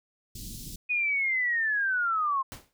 pink band-stop noise, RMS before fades -40 dBFS, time 0.35-0.76 s, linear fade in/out 5 ms, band 270 to 4000 Hz, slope 24 dB/octave
sine linear sweep, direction down, 2489 to 1046.5 Hz, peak -24 dBFS, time 0.89-2.43 s, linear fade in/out 20 ms
pink noise with exponential decay, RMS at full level -38 dBFS, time 2.52-2.73 s, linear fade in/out 0 ms, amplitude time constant 44 ms
effects none

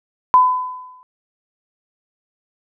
sine tone with exponential decay, 1008 Hz, B5, 35 cents sharp, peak -5 dBFS, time 0.34-1.03 s, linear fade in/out 0 ms, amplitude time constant 150 ms, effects none

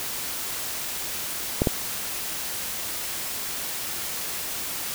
clicks, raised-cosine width 2 ms, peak -6 dBFS, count 2, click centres 1.619 / 1.672 s, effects white hiss -31 dBFS RMS until 4.94 s

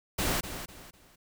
pink noise with echo, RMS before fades -29 dBFS, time 0.18-0.41 s, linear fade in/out 10 ms, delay 250 ms, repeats 3, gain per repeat -10 dB, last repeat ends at 1.16 s, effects none

